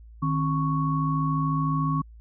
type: tone cluster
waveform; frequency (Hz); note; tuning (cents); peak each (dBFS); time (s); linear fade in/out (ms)
sine; 153.9 / 267.7 / 1109; D#3 / C4 / C#6; -19 / +40 / 0; -24 / -29 / -28; 0.22-2.02; 10
effects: added 56 Hz sine -44 dBFS peak until 2.2 s